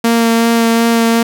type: tone with vibrato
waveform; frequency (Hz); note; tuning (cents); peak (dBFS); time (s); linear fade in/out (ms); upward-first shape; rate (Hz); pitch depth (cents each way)
sawtooth; 230.3; A#3; -21; -5; 0.04-1.23; 5; sine; 2.7; 12
effects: none